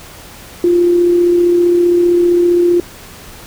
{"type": "tone with amplitude modulation", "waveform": "sine", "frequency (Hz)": 349.2, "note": "F4", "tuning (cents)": 0, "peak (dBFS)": -6, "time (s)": [0.64, 2.8], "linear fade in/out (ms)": 2, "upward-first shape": "sine", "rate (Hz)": 35.3, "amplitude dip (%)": 30, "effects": ["pink hiss -35 dBFS RMS until 3.46 s"]}